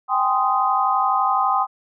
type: chord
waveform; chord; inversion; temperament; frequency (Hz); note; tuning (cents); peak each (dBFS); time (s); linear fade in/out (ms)
sine; Ab major seventh; third; just; 778.7 / 830.6 / 1038.3 / 1245.9; G5 / Ab5 / C6 / Eb6; -12 / 0 / -14 / +2; -21 / -26 / -21 / -21; 0.08-1.67; 50
effects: none